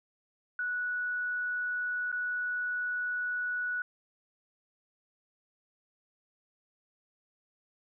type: tone with dropouts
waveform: sine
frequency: 1472 Hz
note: F#6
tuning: 9 cents flat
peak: -30 dBFS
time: 0.59-3.82 s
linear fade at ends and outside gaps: 2 ms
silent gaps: 2.117-2.126 s
effects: none